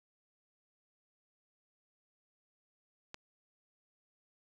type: click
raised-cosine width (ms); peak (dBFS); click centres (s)
0.2; -26; 3.144
effects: none